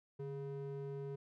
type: ring-modulated tone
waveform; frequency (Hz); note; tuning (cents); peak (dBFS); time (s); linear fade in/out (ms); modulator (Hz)
triangle; 278.8; C#4; +10; -36; 0.19-1.16; 10; 134
effects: none